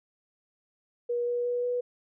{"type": "tone with pitch steps", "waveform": "sine", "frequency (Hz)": [480.3, 483.6, 487, 490.4], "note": ["B4", "B4", "B4", "B4"], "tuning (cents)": [-48, -36, -24, -12], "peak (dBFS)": -26, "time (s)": [1.09, 1.81], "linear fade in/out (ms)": 10, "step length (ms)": 180, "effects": []}